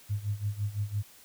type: tone with tremolo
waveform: sine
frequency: 103.3 Hz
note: G#2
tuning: 9 cents flat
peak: -26 dBFS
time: 0.09-1.03 s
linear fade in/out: 20 ms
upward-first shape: sine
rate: 5.9 Hz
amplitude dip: 85%
effects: white hiss -55 dBFS RMS until 1.24 s